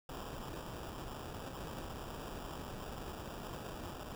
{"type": "noise with sample-and-hold", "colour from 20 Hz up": "pink", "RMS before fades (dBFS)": -45, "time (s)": [0.09, 4.15], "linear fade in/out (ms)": 2, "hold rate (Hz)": 2100, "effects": []}